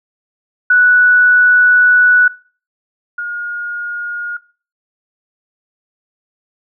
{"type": "tone pair in turn", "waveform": "sine", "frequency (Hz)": [1477, 1430], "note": ["F#6", "F6"], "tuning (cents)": [-3, 41], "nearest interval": "minor second", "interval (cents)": 56, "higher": "first", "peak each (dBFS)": [-6, -18], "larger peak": "first", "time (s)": [[0.7, 2.28], [3.18, 4.37]], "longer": "first", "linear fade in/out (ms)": 5, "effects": ["noise-tail reverb RT60 0.4 s tail -21 dB re dry"]}